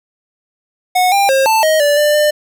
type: tone with pitch steps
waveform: square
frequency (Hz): 732 / 797 / 536 / 884 / 628 / 582 / 594 / 599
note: F#5 / G5 / C5 / A5 / D#5 / D5 / D5 / D5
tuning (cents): -19 / +28 / +42 / +8 / +16 / -16 / +20 / +34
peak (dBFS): -10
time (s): 0.95-2.31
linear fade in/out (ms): 10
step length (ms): 170
effects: none